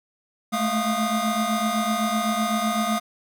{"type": "tone cluster", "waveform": "square", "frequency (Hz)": [213.9, 221.8, 702, 1233], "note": ["A3", "A3", "F5", "D#6"], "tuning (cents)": [-49, 14, 9, -16], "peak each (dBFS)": -28, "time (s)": [0.52, 3], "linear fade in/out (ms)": 20, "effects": []}